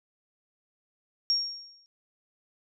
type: tone with exponential decay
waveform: sine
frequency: 5560 Hz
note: F8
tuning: 9 cents flat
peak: -20 dBFS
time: 1.3-1.86 s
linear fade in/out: 0 ms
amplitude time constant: 120 ms
effects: none